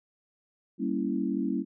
sine chord, G diminished seventh, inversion none, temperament equal, 196 / 233.1 / 277.2 / 329.6 Hz, G3 / Bb3 / Db4 / Fb4, 0 / 0 / 0 / 0 cents, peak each -32 / -32 / -31 / -33 dBFS, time 0.78-1.65 s, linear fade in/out 50 ms, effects none

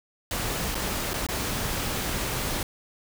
pink noise with dropouts, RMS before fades -29 dBFS, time 0.31-2.63 s, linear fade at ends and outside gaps 2 ms, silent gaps 0.746-0.752 / 1.134-1.14 / 1.267-1.287 s, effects none

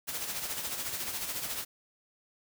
white noise with tremolo, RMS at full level -34 dBFS, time 0.07-1.65 s, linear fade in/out 20 ms, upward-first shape sine, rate 14 Hz, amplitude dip 50%, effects none

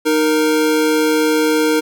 square tone pair together, 309.4 / 466.2 Hz, D#4 / A#4, -10 / 0 cents, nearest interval perfect fifth, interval 710 cents, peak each -16 dBFS, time 0.05-1.81 s, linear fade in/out 20 ms, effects none

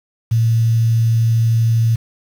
sine tone with quantisation, 114.1 Hz, A#2, 37 cents flat, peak -11 dBFS, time 0.31-1.96 s, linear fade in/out 10 ms, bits 6, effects none

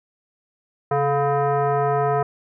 sine tone with frequency modulation, 137.1 Hz, C#3, 19 cents flat, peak -17 dBFS, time 0.91-2.23 s, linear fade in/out 5 ms, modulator 568 Hz, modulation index 1.7, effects none

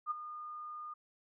sine tone with ADSR envelope, 1219 Hz, D#6, 36 cents flat, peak -30 dBFS, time 0.06-0.94 s, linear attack 49 ms, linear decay 15 ms, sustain -12 dB, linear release 10 ms, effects none

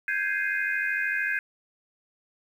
sine chord, Ab major seventh, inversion third, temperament equal, 1568 / 1661.2 / 2093 / 2489 Hz, G6 / Ab6 / C7 / Eb7, 0 / 0 / 0 / 0 cents, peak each -29 / -29 / -32 / -33 dBFS, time 0.08-1.39 s, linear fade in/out 2 ms, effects 9-bit

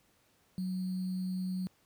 sine tone with sample-and-hold, 185 Hz, F#3, in tune, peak -32 dBFS, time 0.58-1.67 s, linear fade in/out 0 ms, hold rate 4410 Hz, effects pink hiss -69 dBFS RMS until 1.85 s + high-pass 60 Hz 12 dB/octave

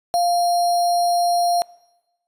sine tone with sample-and-hold, 698.5 Hz, F5, in tune, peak -15 dBFS, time 0.14-1.62 s, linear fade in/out 0 ms, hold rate 4900 Hz, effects noise-tail reverb RT60 1.0 s tail -23 dB re dry + resampled to 32000 Hz

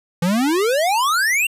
square exponential sweep, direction up, 164.4 to 2822 Hz, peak -16 dBFS, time 0.22-1.47 s, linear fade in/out 5 ms, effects resampled to 32000 Hz

